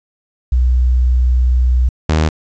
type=tone pair in turn; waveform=sine / sawtooth; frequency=62.2 / 78.37 Hz; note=B1 / D#2; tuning=+13 / +13 cents; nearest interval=major third; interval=400 cents; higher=second; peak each=-9 / -7 dBFS; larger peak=second; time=0.52-1.89 / 2.09-2.29 s; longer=first; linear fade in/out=5 ms; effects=resampled to 16000 Hz + 8-bit